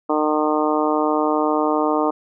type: harmonic tone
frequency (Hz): 152.5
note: D#3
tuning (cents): -34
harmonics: 2 / 3 / 4 / 5 / 6 / 7 / 8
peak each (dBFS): -21 / -23 / -24 / -25 / -26 / -26 / -27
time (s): 0.09-2.11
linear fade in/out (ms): 10
effects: none